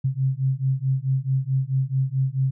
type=beating tone pair; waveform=sine; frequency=130.81 / 135.41 Hz; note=C3 / C#3; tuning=0 / -40 cents; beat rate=4.6 Hz; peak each=-23 dBFS; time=0.04-2.51 s; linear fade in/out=10 ms; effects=none